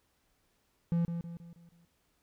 triangle tone with echo, 169.6 Hz, E3, 50 cents sharp, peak -24 dBFS, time 0.92-1.05 s, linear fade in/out 0 ms, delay 160 ms, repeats 5, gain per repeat -7 dB, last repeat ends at 1.85 s, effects pink hiss -74 dBFS RMS until 2.22 s

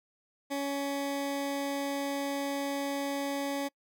20% pulse tone, 280 Hz, C#4, 18 cents sharp, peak -26 dBFS, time 0.5-3.69 s, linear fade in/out 20 ms, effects noise-tail reverb RT60 0.1 s tail -25 dB re dry

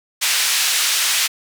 pink band-pass noise, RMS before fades -18 dBFS, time 0.21-1.28 s, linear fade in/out 20 ms, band 2300 to 11000 Hz, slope 12 dB/octave, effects none

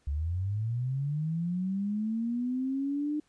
sine linear sweep, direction up, 67.9 to 303.3 Hz, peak -28 dBFS, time 0.07-3.2 s, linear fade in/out 5 ms, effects pink hiss -70 dBFS RMS until 3.28 s + resampled to 22050 Hz

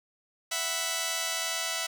5% pulse chord, E suspended second, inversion none, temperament just, 659.3 / 741.7 / 988.9 Hz, E5 / F#5 / B5, 0 / +4 / +2 cents, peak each -21 / -24 / -26 dBFS, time 0.51-1.87 s, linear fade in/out 10 ms, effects none

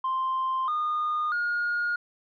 sine tone with pitch steps, 1046.5 / 1223.1 / 1429.6 Hz, C6 / D#6 / F6, 0 / -30 / +40 cents, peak -23 dBFS, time 0.04-1.96 s, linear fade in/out 5 ms, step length 640 ms, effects tanh soft clip ceiling -22 dBFS

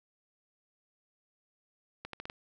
accelerating click train, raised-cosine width 0.3 ms, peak -24 dBFS, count 5, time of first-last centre 2.05-2.299 s, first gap 83 ms, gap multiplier 0.81, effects none

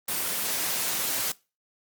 white high-pass noise, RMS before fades -28 dBFS, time 0.08-1.32 s, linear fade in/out 5 ms, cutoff 140 Hz, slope 12 dB/octave, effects noise-tail reverb RT60 0.3 s tail -23 dB re dry + Opus 24 kbps

